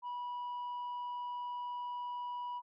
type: tone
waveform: sine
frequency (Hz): 977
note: B5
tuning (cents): -19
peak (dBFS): -35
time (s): 0.02-2.62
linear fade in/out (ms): 50
effects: tanh soft clip ceiling -37 dBFS